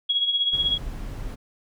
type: tone with tremolo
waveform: sine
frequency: 3321 Hz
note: G#7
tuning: 1 cent flat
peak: -17 dBFS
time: 0.09-0.78 s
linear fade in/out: 10 ms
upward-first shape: triangle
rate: 16 Hz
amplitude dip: 70%
type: noise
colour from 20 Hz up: brown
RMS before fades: -33 dBFS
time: 0.52-1.36 s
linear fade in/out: 20 ms
effects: none